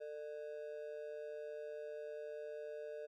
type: ring-modulated tone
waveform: triangle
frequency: 523.3 Hz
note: C5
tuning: in tune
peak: -39 dBFS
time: 0-3.07 s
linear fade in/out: 20 ms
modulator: 75.9 Hz
effects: none